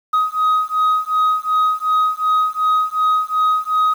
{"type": "beating tone pair", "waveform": "sine", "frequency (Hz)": [1256, 1258.7], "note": ["D#6", "D#6"], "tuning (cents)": [16, 20], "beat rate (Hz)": 2.7, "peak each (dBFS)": -15, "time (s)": [0.13, 3.94], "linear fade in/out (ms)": 10, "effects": ["tanh soft clip ceiling -11 dBFS", "7-bit"]}